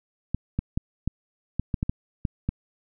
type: clicks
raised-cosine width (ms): 5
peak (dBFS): -12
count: 10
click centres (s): 0.346 / 0.59 / 0.775 / 1.076 / 1.596 / 1.742 / 1.829 / 1.895 / 2.252 / 2.49
effects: none